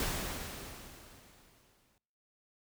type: noise with exponential decay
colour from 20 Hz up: pink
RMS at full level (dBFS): -33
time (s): 0-1.98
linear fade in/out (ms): 1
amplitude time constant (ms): 430
effects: noise-tail reverb RT60 0.9 s tail -24 dB re dry